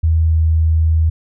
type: tone with pitch glide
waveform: sine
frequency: 80.7 to 80.14 Hz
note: E2 to E2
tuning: -36 to -48 cents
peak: -10 dBFS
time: 0.03-1.1 s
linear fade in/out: 10 ms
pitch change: -12 cents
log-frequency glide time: 0.26-0.34 s
effects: none